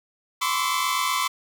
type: tone cluster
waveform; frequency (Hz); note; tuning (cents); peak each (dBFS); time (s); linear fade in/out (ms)
sawtooth; 1018 / 1066 / 1147 / 1312 / 3549; C6 / C6 / D6 / E6 / A7; -48 / +32 / -41 / -9 / +14; -23 / -25 / -23 / -29 / -31; 0.41-1.28; 10
effects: none